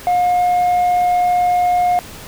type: tone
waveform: sine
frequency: 715 Hz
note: F5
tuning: 41 cents sharp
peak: -9 dBFS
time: 0.07-1.99 s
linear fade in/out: 0 ms
effects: tanh soft clip ceiling -11 dBFS + pink hiss -35 dBFS RMS until 2.27 s